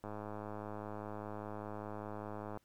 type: click train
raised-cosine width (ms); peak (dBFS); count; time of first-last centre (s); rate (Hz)
1; -30; 267; 0.04-2.573; 105
effects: pink hiss -75 dBFS RMS until 2.64 s